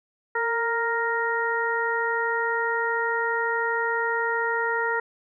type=harmonic tone with a mistuned harmonic; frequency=466.2 Hz; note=A#4; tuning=in tune; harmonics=1 / 2 / 3 / 4; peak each=-28 / -28 / -28 / -28 dBFS; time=0.35-5 s; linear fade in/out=5 ms; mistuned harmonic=1; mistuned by=-31 cents; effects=none